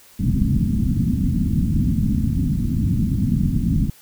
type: low-pass noise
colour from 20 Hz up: white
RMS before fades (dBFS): -19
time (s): 0.19-3.9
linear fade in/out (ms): 5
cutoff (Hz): 250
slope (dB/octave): 48
effects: white hiss -49 dBFS RMS until 4.01 s